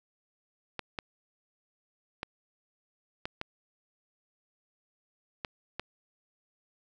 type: clicks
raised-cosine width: 0.3 ms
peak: -18 dBFS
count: 7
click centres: 0.793 / 0.988 / 2.231 / 3.255 / 3.414 / 5.448 / 5.796 s
effects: none